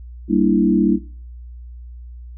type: chord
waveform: sine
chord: E half-diminished seventh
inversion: first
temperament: equal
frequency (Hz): 196 / 233.1 / 293.7 / 329.6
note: G3 / Bb3 / D4 / E4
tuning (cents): 0 / 0 / 0 / 0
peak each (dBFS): -18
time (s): 0.28-0.99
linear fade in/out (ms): 50
effects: noise-tail reverb RT60 0.4 s tail -19 dB re dry + added 60 Hz sine -33 dBFS peak until 2.37 s